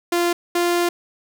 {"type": "tone pair in turn", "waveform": "sawtooth", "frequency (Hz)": [346.6, 348.1], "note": ["F4", "F4"], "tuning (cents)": [-13, -6], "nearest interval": "unison", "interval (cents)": 7, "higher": "second", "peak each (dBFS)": -13, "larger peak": "neither", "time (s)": [[0.12, 0.33], [0.55, 0.89]], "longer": "second", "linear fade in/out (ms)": 5, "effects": []}